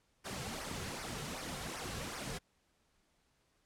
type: noise with flanger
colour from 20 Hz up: pink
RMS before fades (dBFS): -42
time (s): 0.24-2.39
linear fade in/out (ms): 20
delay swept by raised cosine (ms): 0.26 to 3.36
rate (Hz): 2.6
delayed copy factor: -0.65
effects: pink hiss -75 dBFS RMS until 3.65 s + low-pass 10000 Hz 12 dB/octave